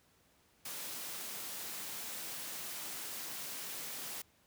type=high-pass noise; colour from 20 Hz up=white; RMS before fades=-43 dBFS; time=0.65-4.22 s; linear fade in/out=5 ms; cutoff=120 Hz; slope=24 dB/octave; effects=pink hiss -69 dBFS RMS until 4.46 s + high-pass 60 Hz 12 dB/octave